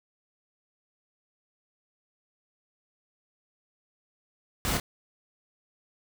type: noise with echo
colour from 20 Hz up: pink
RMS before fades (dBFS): -29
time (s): 4.65-4.77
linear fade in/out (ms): 0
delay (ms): 29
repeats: 1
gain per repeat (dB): -4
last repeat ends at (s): 4.799
effects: none